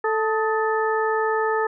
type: harmonic tone with a mistuned harmonic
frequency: 440 Hz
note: A4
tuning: in tune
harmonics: 1 / 2 / 3 / 4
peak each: -22 / -25 / -27 / -28 dBFS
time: 0.04-1.67 s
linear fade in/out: 5 ms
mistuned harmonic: 3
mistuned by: -73 cents
effects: none